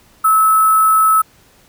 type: tone with sample-and-hold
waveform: sine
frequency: 1300 Hz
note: E6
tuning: 24 cents flat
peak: -8 dBFS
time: 0.24-1.22 s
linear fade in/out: 10 ms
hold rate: 11025 Hz
effects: pink hiss -50 dBFS RMS until 1.68 s